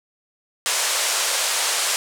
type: band-pass noise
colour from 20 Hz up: white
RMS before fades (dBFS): -22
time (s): 0.66-1.96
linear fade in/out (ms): 0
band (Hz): 480 to 9500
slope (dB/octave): 24
effects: none